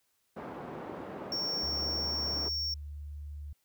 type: band-pass noise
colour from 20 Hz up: pink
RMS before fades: -42 dBFS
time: 0.36-2.49 s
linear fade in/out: 10 ms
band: 210 to 960 Hz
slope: 12 dB/octave
type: tone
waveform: triangle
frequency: 5490 Hz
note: F8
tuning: 31 cents flat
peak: -30 dBFS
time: 1.32-2.74 s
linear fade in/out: 2 ms
type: tone with pitch glide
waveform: sine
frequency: 74.4 to 73.33 Hz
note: D2 to D2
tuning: +23 to -2 cents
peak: -39 dBFS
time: 1.63-3.53 s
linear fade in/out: 5 ms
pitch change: -25 cents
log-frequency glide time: 2.44-2.55 s
effects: white hiss -75 dBFS RMS until 3.64 s